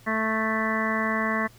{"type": "harmonic tone", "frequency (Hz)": 220, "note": "A3", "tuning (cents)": 0, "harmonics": [1, 2, 3, 4, 5, 6, 7, 8, 9], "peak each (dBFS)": [-28, -35, -32, -39, -29, -39, -37, -30, -31], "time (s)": [0.06, 1.48], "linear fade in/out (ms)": 20, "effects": ["added 116 Hz sine -54 dBFS peak until 1.58 s", "pink hiss -54 dBFS RMS until 1.58 s"]}